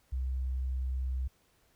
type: tone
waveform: sine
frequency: 64.5 Hz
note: C2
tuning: 24 cents flat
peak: -30 dBFS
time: 0.12-1.28 s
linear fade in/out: 10 ms
effects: pink hiss -69 dBFS RMS until 1.75 s